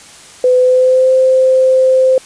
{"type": "tone with pitch glide", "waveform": "sine", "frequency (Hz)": [504, 520], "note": ["B4", "C5"], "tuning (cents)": [35, -11], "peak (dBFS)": -6, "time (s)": [0.44, 2.18], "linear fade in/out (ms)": 2, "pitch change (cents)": 54, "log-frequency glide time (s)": [0.57, 1.12], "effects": ["white hiss -37 dBFS RMS until 2.25 s", "resampled to 22050 Hz"]}